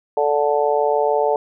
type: harmonic tone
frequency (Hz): 146.4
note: D3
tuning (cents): -5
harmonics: 3 / 4 / 5 / 6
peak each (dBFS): -19 / -20 / -22 / -22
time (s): 0.17-1.36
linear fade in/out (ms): 2
effects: none